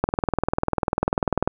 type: click train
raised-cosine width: 1 ms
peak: -5 dBFS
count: 30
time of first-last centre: 0.04-1.476 s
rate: 20.2 Hz
effects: none